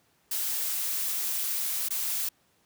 blue noise with dropouts, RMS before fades -30 dBFS, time 0.31-2.29 s, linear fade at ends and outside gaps 5 ms, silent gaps 1.887-1.905 s, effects pink hiss -67 dBFS RMS until 2.65 s + high-pass 100 Hz 12 dB/octave

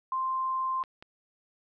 sine tone, 1046.5 Hz, C6, in tune, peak -27 dBFS, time 0.12-0.83 s, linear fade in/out 2 ms
clicks, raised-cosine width 0.3 ms, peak -30 dBFS, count 2, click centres 0.838 / 1.025 s
effects none

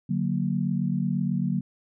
sine chord, D augmented, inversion none, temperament equal, 146.83 / 185 / 233.1 Hz, D3 / F#3 / A#3, 0 / 0 / 0 cents, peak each -28 / -26 / -29 dBFS, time 0.09-1.61 s, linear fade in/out 10 ms, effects none

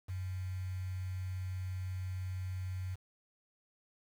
sine tone with quantisation, 92.6 Hz, F#2, 2 cents sharp, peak -36 dBFS, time 0.08-2.96 s, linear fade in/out 20 ms, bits 9, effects none

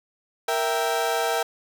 30% pulse chord, E diminished, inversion second, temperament equal, 466.2 / 659.3 / 784 Hz, Bb4 / E5 / G5, 0 / 0 / 0 cents, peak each -24 dBFS, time 0.48-1.43 s, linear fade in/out 5 ms, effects none

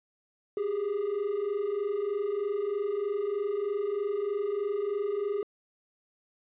triangle tone pair together, 390 / 413.2 Hz, G4 / G#4, -9 / -9 cents, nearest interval minor second, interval 100 cents, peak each -30 / -26 dBFS, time 0.57-5.43 s, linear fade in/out 2 ms, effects tanh soft clip ceiling -23 dBFS + resampled to 8000 Hz

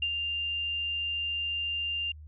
sine tone with ADSR envelope, 2794 Hz, F7, in tune, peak -25 dBFS, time 0.02-2.12 s, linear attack 5 ms, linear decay 63 ms, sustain -4 dB, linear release 5 ms, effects added 76 Hz sine -44 dBFS peak until 2.27 s

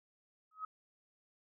sine tone with exponential growth, 1271 Hz, D#6, 36 cents sharp, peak -35 dBFS, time 0.51-0.65 s, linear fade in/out 5 ms, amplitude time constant 30 ms, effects none

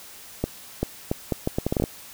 accelerating click train, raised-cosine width 2 ms, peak -9 dBFS, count 12, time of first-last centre 0.44-1.839 s, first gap 390 ms, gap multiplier 0.73, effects white hiss -44 dBFS RMS until 2.13 s

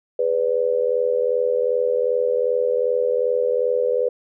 sine tone with amplitude modulation, 497.4 Hz, B4, 12 cents sharp, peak -13 dBFS, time 0.19-4.09 s, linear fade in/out 5 ms, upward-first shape sine, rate 82.6 Hz, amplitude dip 90%, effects none

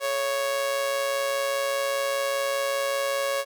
sawtooth tone with amplitude modulation, 554.4 Hz, C#5, in tune, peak -18 dBFS, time 0-3.45 s, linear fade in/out 50 ms, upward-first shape sine, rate 125 Hz, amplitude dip 50%, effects none

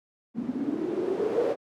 blue noise with low-pass filter sweep, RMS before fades -28 dBFS, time 0.34-1.56 s, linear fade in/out 50 ms, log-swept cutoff 230 to 510 Hz, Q 7.3, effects high-pass 150 Hz 12 dB/octave

